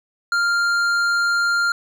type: tone with hard clipping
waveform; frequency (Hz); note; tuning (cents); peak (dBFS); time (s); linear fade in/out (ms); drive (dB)
sine; 1396.9; F6; 0; -18; 0.32-1.72; 2; 9
effects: none